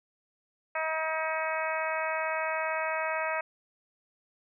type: harmonic tone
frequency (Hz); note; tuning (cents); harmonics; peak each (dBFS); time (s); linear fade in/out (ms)
317.8; D#4; +37; 2 / 3 / 4 / 5 / 6 / 7 / 8; -33 / -35 / -36 / -37 / -38 / -38 / -39; 0.75-3.41; 5
effects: none